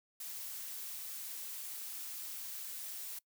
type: noise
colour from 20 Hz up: blue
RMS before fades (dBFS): -44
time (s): 0.2-3.19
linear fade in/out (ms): 5
effects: noise-tail reverb RT60 0.1 s tail -23 dB re dry